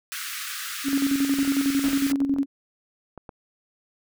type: high-pass noise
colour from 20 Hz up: pink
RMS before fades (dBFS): -33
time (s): 0.12-2.12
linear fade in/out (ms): 0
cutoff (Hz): 1200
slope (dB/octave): 96
type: tone with tremolo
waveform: sine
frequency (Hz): 276.7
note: C#4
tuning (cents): -3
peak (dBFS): -18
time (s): 0.84-2.46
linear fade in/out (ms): 50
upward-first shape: square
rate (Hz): 11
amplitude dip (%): 55
type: clicks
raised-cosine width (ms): 1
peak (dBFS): -25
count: 8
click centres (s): 1.392 / 1.45 / 2.101 / 2.133 / 2.218 / 2.363 / 3.177 / 3.292
type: noise with exponential decay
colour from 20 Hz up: pink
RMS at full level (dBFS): -32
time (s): 1.84-2.17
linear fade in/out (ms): 2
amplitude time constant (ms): 70
effects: none